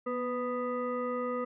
sine tone with frequency modulation, 497.6 Hz, B4, 13 cents sharp, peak -30 dBFS, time 0.06-1.45 s, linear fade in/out 10 ms, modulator 742 Hz, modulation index 1.1, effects none

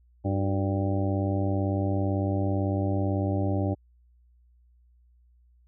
harmonic tone with a mistuned harmonic, 98 Hz, G2, in tune, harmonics 1 / 2 / 3 / 4 / 5 / 6 / 7 / 8, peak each -26 / -33 / -30 / -36 / -41 / -34 / -42 / -38 dBFS, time 0.24-3.75 s, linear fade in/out 20 ms, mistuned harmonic 4, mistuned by -82 cents, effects added 60 Hz sine -57 dBFS peak until 5.67 s

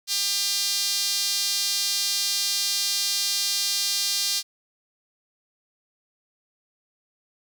sawtooth tone with high-pass filter, 400 Hz, G4, 35 cents sharp, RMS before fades -25 dBFS, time 0.07-4.43 s, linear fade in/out 50 ms, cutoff 4500 Hz, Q 2.2, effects none

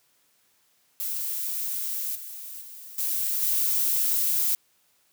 violet noise with level steps, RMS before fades -30 / -39 / -43 / -27 / -24 dBFS, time 1-4.55 s, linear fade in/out 0 ms, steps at 2.15 / 2.61 / 2.98 / 3.42 s, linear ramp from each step 5 ms, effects white hiss -66 dBFS RMS until 5.12 s + high-pass 80 Hz 12 dB/octave

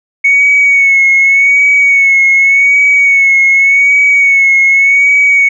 sine tone with vibrato, 2217 Hz, C#7, in tune, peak -3 dBFS, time 0.24-5.49 s, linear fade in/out 10 ms, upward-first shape sine, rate 0.86 Hz, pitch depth 40 cents each way, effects tanh soft clip ceiling 0 dBFS

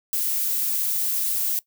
violet noise, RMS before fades -24 dBFS, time 0.13-1.59 s, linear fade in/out 0 ms, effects noise-tail reverb RT60 0.1 s tail -20 dB re dry

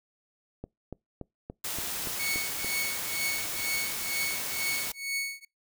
click train, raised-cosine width 2 ms, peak -24 dBFS, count 8, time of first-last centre 0.64-2.646 s, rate 3.49 Hz
white noise, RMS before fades -34 dBFS, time 1.64-4.92 s, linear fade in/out 5 ms
sawtooth tone with tremolo, 2217 Hz, C#7, in tune, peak -24 dBFS, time 2.19-5.45 s, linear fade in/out 5 ms, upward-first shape triangle, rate 2.1 Hz, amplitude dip 100%
effects noise-tail reverb RT60 0.2 s tail -25 dB re dry

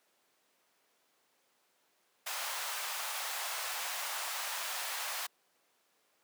pink high-pass noise, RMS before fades -38 dBFS, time 2.26-5.27 s, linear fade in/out 10 ms, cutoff 720 Hz, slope 24 dB/octave, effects pink hiss -72 dBFS RMS until 6.23 s + high-pass 400 Hz 12 dB/octave

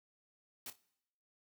white noise with echo, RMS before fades -45 dBFS, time 0.66-0.7 s, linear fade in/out 2 ms, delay 28 ms, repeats 2, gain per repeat -12 dB, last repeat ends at 0.756 s, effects noise-tail reverb RT60 0.8 s tail -21 dB re dry + high-pass 60 Hz 12 dB/octave

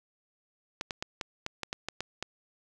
clicks, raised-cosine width 0.2 ms, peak -16 dBFS, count 10, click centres 0.811 / 0.908 / 1.025 / 1.212 / 1.464 / 1.633 / 1.729 / 1.886 / 2.006 / 2.226 s, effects none

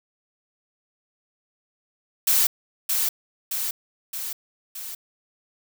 blue noise with echo, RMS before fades -19 dBFS, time 2.27-2.47 s, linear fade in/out 5 ms, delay 620 ms, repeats 4, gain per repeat -4 dB, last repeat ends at 4.95 s, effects none

